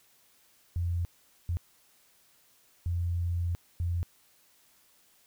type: tone bursts at uneven times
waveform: sine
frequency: 86.5 Hz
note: F2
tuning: 16 cents flat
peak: -27 dBFS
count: 4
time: 0.76-1.05 / 1.49-1.57 / 2.86-3.55 / 3.8-4.03 s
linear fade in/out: 0 ms
effects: white hiss -64 dBFS RMS until 5.26 s